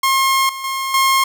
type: tone with level steps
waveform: sawtooth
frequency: 1072 Hz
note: C6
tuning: 42 cents sharp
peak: -9 / -22 / -16 / -8 dBFS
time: 0.03-1.24 s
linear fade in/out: 5 ms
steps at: 0.49 / 0.64 / 0.94 s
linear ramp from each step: 2 ms
effects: none